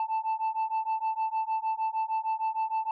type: beating tone pair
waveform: sine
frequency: 880 / 886.5 Hz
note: A5 / A5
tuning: 0 / +13 cents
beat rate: 6.5 Hz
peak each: -28 dBFS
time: 0-2.91 s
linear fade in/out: 2 ms
effects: tanh soft clip ceiling -24 dBFS